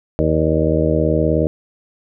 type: harmonic tone with a mistuned harmonic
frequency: 79 Hz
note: D#2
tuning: 27 cents sharp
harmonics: 1 / 2 / 3 / 4 / 5 / 6 / 7 / 8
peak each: -21 / -20 / -25 / -20 / -25 / -20 / -24 / -22 dBFS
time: 0.19-1.47 s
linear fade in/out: 0 ms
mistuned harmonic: 8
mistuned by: -62 cents
effects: none